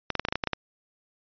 clicks, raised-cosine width 0.3 ms, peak -10 dBFS, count 10, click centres 0.103 / 0.153 / 0.196 / 0.251 / 0.286 / 0.325 / 0.356 / 0.438 / 0.473 / 0.533 s, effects resampled to 11025 Hz

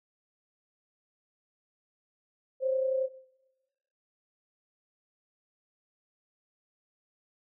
sine tone pair together, 523.3 / 554.4 Hz, C5 / C#5, 0 / 0 cents, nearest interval minor second, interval 100 cents, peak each -26 / -35 dBFS, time 2.6-3.09 s, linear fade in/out 50 ms, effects noise-tail reverb RT60 1.0 s tail -19 dB re dry

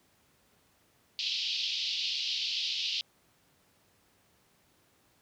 pink band-pass noise, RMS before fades -33 dBFS, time 1.19-3.01 s, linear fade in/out 0 ms, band 2800 to 5000 Hz, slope 48 dB/octave, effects pink hiss -67 dBFS RMS until 5.21 s + high-pass 80 Hz 12 dB/octave

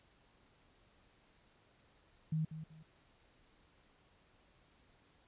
sine tone with echo, 157.5 Hz, D#3, 21 cents sharp, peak -32 dBFS, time 2.32-2.45 s, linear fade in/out 5 ms, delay 190 ms, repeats 2, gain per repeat -11 dB, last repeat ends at 2.83 s, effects pink hiss -69 dBFS RMS until 5.27 s + resampled to 8000 Hz

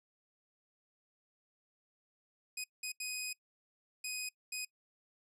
15% pulse tone bursts at uneven times, 2504 Hz, D#7, 10 cents sharp, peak -31 dBFS, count 5, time 2.57-2.64 / 2.83-2.92 / 3-3.33 / 4.04-4.29 / 4.52-4.65 s, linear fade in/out 5 ms, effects noise-tail reverb RT60 0.1 s tail -21 dB re dry

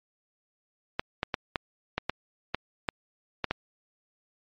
clicks, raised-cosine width 0.3 ms, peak -10 dBFS, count 10, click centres 0.995 / 1.231 / 1.342 / 1.558 / 1.98 / 2.096 / 2.546 / 2.888 / 3.443 / 3.51 s, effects low-pass 4000 Hz 12 dB/octave + MP3 48 kbps

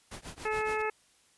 pink noise with tremolo, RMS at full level -41 dBFS, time 0.11-0.82 s, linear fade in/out 5 ms, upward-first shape triangle, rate 7.1 Hz, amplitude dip 100%
click train, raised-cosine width 0.5 ms, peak -35 dBFS, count 7, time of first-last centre 0.38-0.852 s, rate 12.7 Hz
harmonic tone, 431.5 Hz, A4, 34 cents flat, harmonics 1 / 2 / 3 / 4 / 5 / 6, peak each -32 / -35 / -37 / -38 / -39 / -40 dBFS, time 0.45-0.9 s, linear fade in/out 5 ms
effects white hiss -65 dBFS RMS until 1.37 s + resampled to 24000 Hz

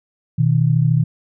sine tone pair together, 123.47 / 157.02 Hz, B2 / D#3, 0 / +16 cents, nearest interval major third, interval 416 cents, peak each -15 dBFS, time 0.38-1.04 s, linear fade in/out 10 ms, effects none

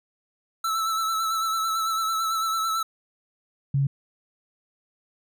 square tone with vibrato, 1318.5 Hz, E6, in tune, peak -24 dBFS, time 0.64-2.83 s, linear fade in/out 5 ms, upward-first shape sine, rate 9 Hz, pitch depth 31 cents each way
sine tone, 138.59 Hz, C#3, in tune, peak -19 dBFS, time 3.74-3.87 s, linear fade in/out 5 ms
effects none

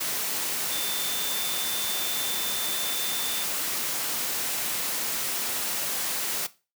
sine tone in noise, 3556 Hz, A7, 18 cents sharp, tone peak -33 dBFS, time 0.71-3.44 s, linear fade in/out 10 ms, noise white, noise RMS -29 dBFS, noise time 0-6.47 s, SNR -7 dB, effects noise-tail reverb RT60 0.3 s tail -17 dB re dry + high-pass 150 Hz 12 dB/octave

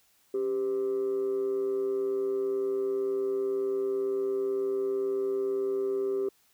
sine tone with amplitude modulation, 393.3 Hz, G4, 6 cents sharp, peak -22 dBFS, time 0.34-6.29 s, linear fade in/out 5 ms, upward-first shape sine, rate 118 Hz, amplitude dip 60%, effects tanh soft clip ceiling -23 dBFS + white hiss -66 dBFS RMS until 6.53 s

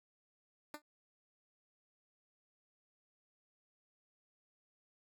10% pulse tone with exponential decay, 298.6 Hz, D4, 29 cents sharp, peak -32 dBFS, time 0.74-0.82 s, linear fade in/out 2 ms, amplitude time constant 16 ms, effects none

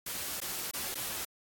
white noise with dropouts, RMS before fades -37 dBFS, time 0.06-1.25 s, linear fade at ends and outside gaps 5 ms, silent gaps 0.404-0.415 / 0.712-0.735 / 0.945-0.953 s, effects AAC 64 kbps

